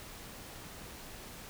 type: silence
effects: pink hiss -48 dBFS RMS until 1.49 s